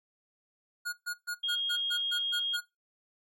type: tone bursts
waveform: square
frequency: 1439 Hz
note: F#6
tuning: 49 cents flat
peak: -32 dBFS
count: 9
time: 0.85-2.61 s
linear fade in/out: 20 ms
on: 80 ms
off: 130 ms
type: tone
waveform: sine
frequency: 3255 Hz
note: G#7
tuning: 36 cents flat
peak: -29 dBFS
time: 1.43-2.57 s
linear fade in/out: 10 ms
effects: noise-tail reverb RT60 0.2 s tail -19 dB re dry + AAC 64 kbps